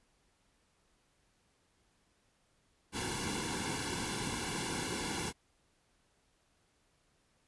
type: noise with comb filter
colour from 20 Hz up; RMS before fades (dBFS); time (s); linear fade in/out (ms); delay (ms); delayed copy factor
pink; -37; 2.92-5.33; 50; 1.6; -0.9
effects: pink hiss -73 dBFS RMS until 7.47 s + resampled to 24000 Hz